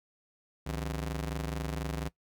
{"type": "ring-modulated tone", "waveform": "sawtooth", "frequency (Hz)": 110, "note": "A2", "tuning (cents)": 0, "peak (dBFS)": -26, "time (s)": [0.66, 2.09], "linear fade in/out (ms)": 10, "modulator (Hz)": 42.9, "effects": ["noise-tail reverb RT60 0.1 s tail -19 dB re dry"]}